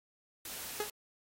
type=noise; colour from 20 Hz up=white; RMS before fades=-43 dBFS; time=0.45-0.9 s; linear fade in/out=2 ms
type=tone with exponential decay; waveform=sawtooth; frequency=419.9 Hz; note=G#4; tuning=19 cents sharp; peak=-26 dBFS; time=0.8-0.91 s; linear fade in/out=2 ms; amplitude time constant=22 ms
effects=AAC 48 kbps